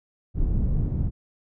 pink low-pass noise, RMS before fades -23 dBFS, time 0.34-1.11 s, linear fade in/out 50 ms, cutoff 160 Hz, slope 12 dB/octave, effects none

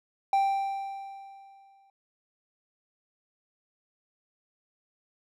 triangle tone with exponential decay, 785 Hz, G5, 2 cents sharp, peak -18 dBFS, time 0.33-1.9 s, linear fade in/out 2 ms, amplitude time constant 340 ms, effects none

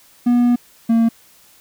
triangle tone pair in turn, 242.3 / 228.7 Hz, B3 / A#3, -33 / -33 cents, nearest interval minor second, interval 100 cents, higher first, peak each -9 dBFS, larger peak neither, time 0.26-0.56 / 0.89-1.09 s, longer first, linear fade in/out 10 ms, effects white hiss -50 dBFS RMS until 1.6 s

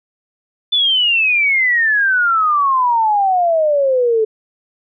sine exponential sweep, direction down, 3520 to 430 Hz, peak -11 dBFS, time 0.72-4.25 s, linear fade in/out 10 ms, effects none

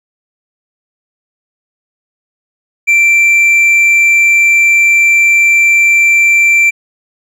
sine tone with hard clipping, 2349 Hz, D7, in tune, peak -6 dBFS, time 2.87-6.71 s, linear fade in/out 20 ms, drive 3 dB, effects none

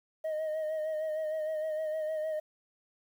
sine tone with vibrato, 624 Hz, D#5, 5 cents sharp, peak -28 dBFS, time 0.24-2.4 s, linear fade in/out 10 ms, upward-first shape sine, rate 6.5 Hz, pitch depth 35 cents each way, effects tanh soft clip ceiling -30 dBFS + 10-bit

